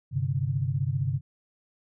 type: chord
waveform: sine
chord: G suspended fourth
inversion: none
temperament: equal with one note detuned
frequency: 98 / 130.81 / 146.16 Hz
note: G2 / C3 / D3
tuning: 0 / 0 / -8 cents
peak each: -31 / -27 / -30 dBFS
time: 0.11-1.21 s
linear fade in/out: 50 ms
effects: none